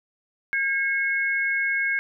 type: tone pair together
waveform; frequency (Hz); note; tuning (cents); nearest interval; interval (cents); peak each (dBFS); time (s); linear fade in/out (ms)
sine; 1617.1 / 2183; G#6 / C#7; -47 / -27; perfect fourth; 520; -24; 0.53-1.99; 0
effects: none